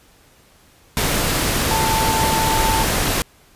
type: tone in noise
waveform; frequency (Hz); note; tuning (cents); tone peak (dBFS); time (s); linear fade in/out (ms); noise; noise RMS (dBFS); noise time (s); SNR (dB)
sine; 887; A5; +14; -19; 1.71-2.83; 0; pink; -19; 0.97-3.22; -3
effects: pink hiss -52 dBFS RMS until 3.55 s + resampled to 32000 Hz